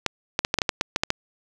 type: clicks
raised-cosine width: 0.2 ms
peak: -3 dBFS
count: 11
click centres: 0.063 / 0.391 / 0.449 / 0.541 / 0.587 / 0.618 / 0.692 / 0.811 / 0.961 / 1.035 / 1.104 s
effects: none